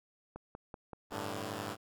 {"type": "click train", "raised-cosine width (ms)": 1, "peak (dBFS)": -30, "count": 5, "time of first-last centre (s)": [0.36, 1.123], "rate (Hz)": 5.24}
{"type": "chord", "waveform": "5% pulse", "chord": "G suspended second", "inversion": "none", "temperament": "equal", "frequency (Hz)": [98, 110, 146.83], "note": ["G2", "A2", "D3"], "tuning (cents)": [0, 0, 0], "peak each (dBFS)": [-30, -30, -34], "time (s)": [1.1, 1.77], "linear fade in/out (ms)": 50}
{"effects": []}